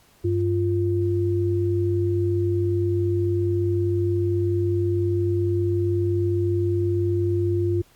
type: tone pair together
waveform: sine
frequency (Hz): 98 / 347.5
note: G2 / F4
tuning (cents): 0 / -9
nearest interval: octave + minor seventh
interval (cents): 2191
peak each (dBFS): -22 / -22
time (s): 0.24-7.82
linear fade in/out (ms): 10
effects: pink hiss -57 dBFS RMS until 7.95 s + Opus 48 kbps